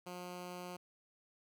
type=tone; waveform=10% pulse; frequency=178.9 Hz; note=F3; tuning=42 cents sharp; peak=-36 dBFS; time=0.06-0.77 s; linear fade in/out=10 ms; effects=none